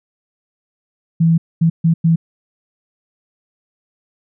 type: tone bursts at uneven times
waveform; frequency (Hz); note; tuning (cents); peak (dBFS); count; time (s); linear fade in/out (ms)
sine; 164.81; E3; 0; -9; 4; 1.2-1.38 / 1.61-1.7 / 1.84-1.94 / 2.04-2.16; 10
effects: none